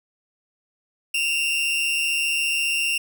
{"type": "tone pair together", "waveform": "40% pulse", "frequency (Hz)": [2612, 2767], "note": ["E7", "F7"], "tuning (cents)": [-17, -17], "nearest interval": "minor second", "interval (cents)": 100, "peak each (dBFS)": [-28, -20], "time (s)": [1.14, 2.98], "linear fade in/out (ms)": 5, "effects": []}